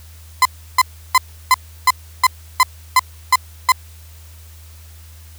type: tone bursts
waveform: 35% pulse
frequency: 1021 Hz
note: C6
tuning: 43 cents flat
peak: -6 dBFS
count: 10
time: 0.42-3.72 s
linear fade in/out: 2 ms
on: 33 ms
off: 330 ms
effects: added 80 Hz sine -38 dBFS peak until 5.38 s + white hiss -47 dBFS RMS until 5.38 s